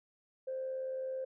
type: tone with amplitude modulation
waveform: sine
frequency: 523.3 Hz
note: C5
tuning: in tune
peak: -33 dBFS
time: 0.47-1.25 s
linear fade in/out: 10 ms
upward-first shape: sine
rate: 78.2 Hz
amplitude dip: 35%
effects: tanh soft clip ceiling -30 dBFS